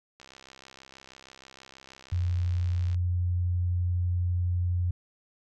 click train, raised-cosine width 0.2 ms, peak -31 dBFS, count 183, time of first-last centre 0.2-2.945 s, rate 66.3 Hz
sine tone, 88.8 Hz, F2, 29 cents sharp, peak -24 dBFS, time 2.12-4.91 s, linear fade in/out 5 ms
effects none

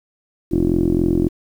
10% pulse tone with low-pass filter, 43.65 Hz, F1, in tune, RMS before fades -17 dBFS, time 0.51-1.29 s, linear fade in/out 20 ms, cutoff 340 Hz, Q 9.5, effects 8-bit

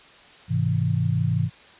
sine chord, Ab augmented, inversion none, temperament just, 103.83 / 129.78 / 162.23 Hz, Ab2 / C3 / E3, 0 / -14 / -27 cents, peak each -24 dBFS, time 0.48-1.5 s, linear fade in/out 50 ms, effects white hiss -49 dBFS RMS until 1.79 s + resampled to 8000 Hz

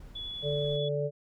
brown noise, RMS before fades -48 dBFS, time 0-0.77 s, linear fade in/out 5 ms
sine tone with vibrato, 3410 Hz, G#7, 45 cents sharp, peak -36 dBFS, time 0.15-0.89 s, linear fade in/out 10 ms, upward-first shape sine, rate 11 Hz, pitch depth 11 cents each way
harmonic tone, 145.6 Hz, D3, 15 cents flat, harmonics 1 / 3 / 4, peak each -32 / -32 / -32 dBFS, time 0.42-1.11 s, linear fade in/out 50 ms
effects none

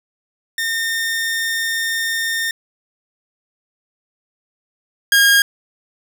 sawtooth tone pair in turn, 1822 / 1625.8 Hz, A#6 / G#6, -40 / -37 cents, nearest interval major second, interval 197 cents, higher first, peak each -15 / -6 dBFS, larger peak second, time 0.58-2.51 / 5.12-5.42 s, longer first, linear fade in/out 2 ms, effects none

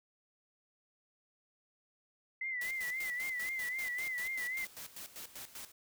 sine tone with vibrato, 2028 Hz, B6, 45 cents sharp, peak -35 dBFS, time 2.41-4.65 s, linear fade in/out 5 ms, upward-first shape sine, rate 3.8 Hz, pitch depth 75 cents each way
white noise with tremolo, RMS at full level -46 dBFS, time 2.61-5.72 s, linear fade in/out 5 ms, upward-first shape square, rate 5.1 Hz, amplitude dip 75%
effects none

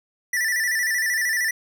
square tone with vibrato, 1864.7 Hz, A#6, in tune, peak -21 dBFS, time 0.33-1.51 s, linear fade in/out 5 ms, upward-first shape square, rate 13 Hz, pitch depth 78 cents each way, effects none

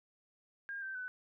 sine tone with pitch steps, 1614 / 1557.2 / 1502.4 Hz, G#6 / G6 / F#6, -50 / -12 / +26 cents, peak -39 dBFS, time 0.69-1.08 s, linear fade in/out 0 ms, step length 130 ms, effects none

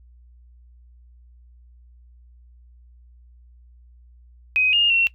sine tone with pitch steps, 2517 / 2833 / 2723 Hz, D#7 / F7 / F7, +19 / +24 / -44 cents, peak -15 dBFS, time 4.56-5.07 s, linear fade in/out 0 ms, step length 170 ms, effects noise-tail reverb RT60 0.1 s tail -18 dB re dry + added 60 Hz sine -47 dBFS peak until 5.14 s

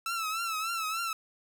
sawtooth tone with vibrato, 1321 Hz, E6, 3 cents sharp, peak -27 dBFS, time 0.06-1.13 s, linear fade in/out 2 ms, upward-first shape triangle, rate 3.4 Hz, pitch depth 90 cents each way, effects none

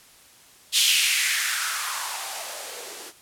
violet noise with band-pass filter sweep, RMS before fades -25 dBFS, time 0.72-3.13 s, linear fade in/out 50 ms, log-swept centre 3400 to 350 Hz, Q 3.1, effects white hiss -52 dBFS RMS until 3.21 s + low-pass 12000 Hz 12 dB/octave

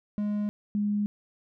triangle / sine tone pair in turn, 207.7 / 206.6 Hz, G#3 / G#3, 0 / -9 cents, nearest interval unison, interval 9 cents, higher first, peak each -24 dBFS, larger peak neither, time 0.18-0.49 / 0.75-1.06 s, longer neither, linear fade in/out 0 ms, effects none

